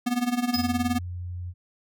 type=tone with tremolo; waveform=square; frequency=244.1 Hz; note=B3; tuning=20 cents flat; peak=-21 dBFS; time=0.06-0.99 s; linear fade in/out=10 ms; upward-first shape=sine; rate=19 Hz; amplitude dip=80%
type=tone; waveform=sine; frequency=88.8 Hz; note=F2; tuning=29 cents sharp; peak=-31 dBFS; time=0.54-1.54 s; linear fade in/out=50 ms
type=tone with exponential decay; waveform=square; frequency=5040 Hz; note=D#8; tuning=21 cents sharp; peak=-24 dBFS; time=0.54-0.82 s; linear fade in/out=0 ms; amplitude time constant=60 ms
effects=none